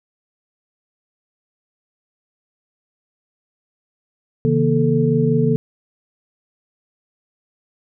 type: tone cluster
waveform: sine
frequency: 135.1 / 160.4 / 236.6 / 439.6 Hz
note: C#3 / E3 / A#3 / A4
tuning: -44 / -47 / +26 / -2 cents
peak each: -19 dBFS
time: 4.45-5.56 s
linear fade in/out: 0 ms
effects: none